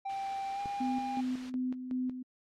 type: tone with pitch glide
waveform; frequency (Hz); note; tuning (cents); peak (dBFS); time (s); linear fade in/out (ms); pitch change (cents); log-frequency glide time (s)
triangle; 784 to 804.2; G5 to G5; 0 to +44; -32; 0.05-1.21; 10; +44; 0.53-0.61
type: noise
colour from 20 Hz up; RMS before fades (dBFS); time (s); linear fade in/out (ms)
white; -47; 0.09-1.5; 5
type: click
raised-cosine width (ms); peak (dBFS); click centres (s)
3; -30; 0.658
type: tone with tremolo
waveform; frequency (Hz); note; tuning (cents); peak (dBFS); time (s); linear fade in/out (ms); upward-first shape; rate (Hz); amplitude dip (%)
sine; 254.1; B3; +49; -30; 0.8-2.23; 10; square; 2.7; 60
effects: low-pass 4000 Hz 12 dB/octave + AAC 64 kbps